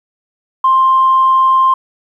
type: tone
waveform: sine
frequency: 1052 Hz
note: C6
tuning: 9 cents sharp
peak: -6 dBFS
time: 0.64-1.74 s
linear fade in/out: 5 ms
effects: tanh soft clip ceiling -2 dBFS + 8-bit